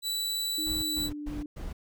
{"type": "tone", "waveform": "sawtooth", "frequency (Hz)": 3951, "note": "B7", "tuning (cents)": 0, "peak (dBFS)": -26, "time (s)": [0.02, 1.1], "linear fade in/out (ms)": 50}
{"type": "tone with pitch glide", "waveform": "sine", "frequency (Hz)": [309.8, 295.5], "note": ["D#4", "D4"], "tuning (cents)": [-7, 11], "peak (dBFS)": -35, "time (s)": [0.58, 1.46], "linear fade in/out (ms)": 2, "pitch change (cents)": -82, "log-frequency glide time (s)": [0.82, 1.09]}
{"type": "noise bursts", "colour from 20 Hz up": "brown", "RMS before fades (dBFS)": -37, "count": 4, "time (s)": [0.66, 1.73], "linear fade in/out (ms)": 10, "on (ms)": 170, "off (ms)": 130}
{"effects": []}